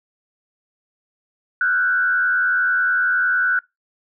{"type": "tone with frequency modulation", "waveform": "sine", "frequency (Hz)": 1487, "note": "F#6", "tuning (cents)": 8, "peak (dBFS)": -15, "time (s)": [1.61, 3.59], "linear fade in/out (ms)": 2, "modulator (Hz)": 90.9, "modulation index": 0.77, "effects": ["noise-tail reverb RT60 0.2 s tail -24 dB re dry"]}